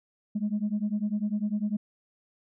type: beating tone pair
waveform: sine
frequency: 204.4 / 214.4 Hz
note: G#3 / A3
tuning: -27 / -45 cents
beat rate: 10 Hz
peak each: -28 dBFS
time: 0.35-1.77 s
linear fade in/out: 10 ms
effects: tanh soft clip ceiling -21 dBFS